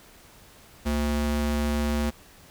square ring-modulated tone, 146.83 Hz, D3, in tune, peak -21 dBFS, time 0.85-2.11 s, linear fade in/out 20 ms, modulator 80 Hz, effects pink hiss -52 dBFS RMS until 2.5 s

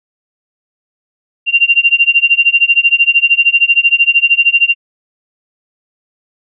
sine tone with tremolo, 2772 Hz, F7, 14 cents flat, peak -3 dBFS, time 1.46-4.75 s, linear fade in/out 50 ms, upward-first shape sine, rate 13 Hz, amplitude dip 95%, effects none

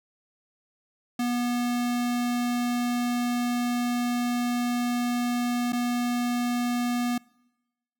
square tone with dropouts, 242.7 Hz, B3, 30 cents flat, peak -25 dBFS, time 1.19-7.18 s, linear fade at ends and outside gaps 5 ms, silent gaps 5.723-5.73 s, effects noise-tail reverb RT60 1.0 s tail -25 dB re dry

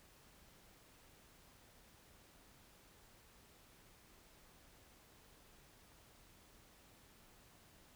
silence, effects pink hiss -65 dBFS RMS until 7.95 s

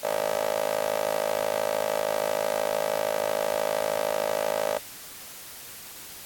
15% pulse tone with high-pass filter, 53 Hz, G#1, 36 cents sharp, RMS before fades -27 dBFS, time 0.03-4.78 s, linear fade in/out 10 ms, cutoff 620 Hz, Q 6.3, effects white hiss -42 dBFS RMS until 6.25 s + AAC 64 kbps

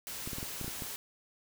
white noise, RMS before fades -41 dBFS, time 0.07-0.96 s, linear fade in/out 0 ms
clicks, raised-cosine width 3 ms, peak -27 dBFS, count 8, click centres 0.275 / 0.332 / 0.384 / 0.429 / 0.613 / 0.645 / 0.68 / 0.822 s
effects none

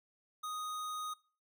square tone, 1244.5 Hz, D#6, in tune, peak -39 dBFS, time 0.43-1.14 s, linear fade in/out 10 ms, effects noise-tail reverb RT60 0.4 s tail -22 dB re dry

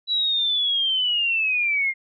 sine linear sweep, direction down, 3948 to 2100 Hz, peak -19 dBFS, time 0.07-1.94 s, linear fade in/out 50 ms, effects none

